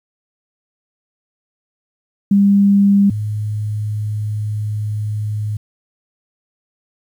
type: tone pair in turn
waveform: sine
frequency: 199.9 / 105.89 Hz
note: G3 / G#2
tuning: +34 / +34 cents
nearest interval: major seventh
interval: 1100 cents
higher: first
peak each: -8 / -18 dBFS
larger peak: first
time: 2.31-3.1 / 3.1-5.57 s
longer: second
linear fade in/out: 5 ms
effects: 8-bit